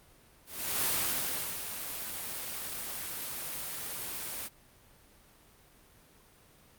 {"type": "noise with ADSR envelope", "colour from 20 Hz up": "white", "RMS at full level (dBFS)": -29, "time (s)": [0.46, 4.49], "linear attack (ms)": 380, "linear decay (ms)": 750, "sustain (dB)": -9, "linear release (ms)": 32, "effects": ["pink hiss -60 dBFS RMS until 6.78 s", "Opus 32 kbps"]}